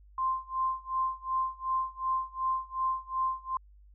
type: tone with tremolo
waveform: sine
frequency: 1046.5 Hz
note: C6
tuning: in tune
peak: -25 dBFS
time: 0.18-3.57 s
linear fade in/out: 2 ms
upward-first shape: sine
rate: 2.7 Hz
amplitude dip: 95%
effects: added 50 Hz sine -53 dBFS peak until 3.94 s

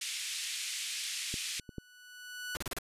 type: band-pass noise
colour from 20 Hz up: pink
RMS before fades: -38 dBFS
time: 0.01-1.6 s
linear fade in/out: 5 ms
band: 2300 to 9900 Hz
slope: 24 dB/octave
type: tone with exponential growth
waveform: sawtooth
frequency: 1480 Hz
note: F#6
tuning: in tune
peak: -32 dBFS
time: 1.31-2.56 s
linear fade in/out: 2 ms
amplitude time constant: 270 ms
type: clicks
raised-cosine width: 3 ms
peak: -26 / -33 / -31 / -25 dBFS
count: 4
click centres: 1.341 / 1.597 / 1.692 / 1.783 s
type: noise bursts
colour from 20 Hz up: pink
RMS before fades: -37 dBFS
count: 5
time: 2.55-2.786 s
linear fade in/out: 0 ms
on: 20 ms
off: 34 ms
effects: resampled to 32000 Hz

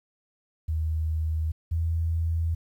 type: tone pair in turn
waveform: sine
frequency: 79.2 / 82.27 Hz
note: D#2 / E2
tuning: +31 / -3 cents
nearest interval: minor second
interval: 66 cents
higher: second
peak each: -24 / -23 dBFS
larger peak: second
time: 0.68-1.52 / 1.71-2.55 s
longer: neither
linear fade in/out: 10 ms
effects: 10-bit

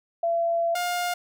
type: tone pair in turn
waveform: sine / sawtooth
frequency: 676 / 708.3 Hz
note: E5 / F5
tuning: +43 / +24 cents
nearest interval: minor second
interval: 81 cents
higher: second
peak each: -21 dBFS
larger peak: neither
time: 0.23-0.75 / 0.75-1.14 s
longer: first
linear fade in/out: 5 ms
effects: none

